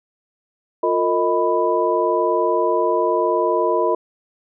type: tone cluster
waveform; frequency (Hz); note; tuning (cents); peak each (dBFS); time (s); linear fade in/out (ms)
sine; 354.8 / 455.6 / 627 / 991; F4 / A#4 / D#5 / B5; +27 / -40 / +13 / +6; -21; 0.83-3.95; 5
effects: none